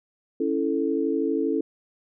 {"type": "chord", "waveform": "sine", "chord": "A major", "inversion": "first", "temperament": "equal", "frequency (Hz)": [277.2, 329.6, 440], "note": ["C#4", "E4", "A4"], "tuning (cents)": [0, 0, 0], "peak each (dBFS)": -26, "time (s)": [0.4, 1.61], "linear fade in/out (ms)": 5, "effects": []}